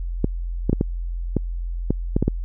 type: clicks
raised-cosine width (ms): 3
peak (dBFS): -5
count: 9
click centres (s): 0.244 / 0.696 / 0.73 / 0.811 / 1.367 / 1.906 / 2.165 / 2.226 / 2.28
effects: added 43 Hz sine -24 dBFS peak until 2.44 s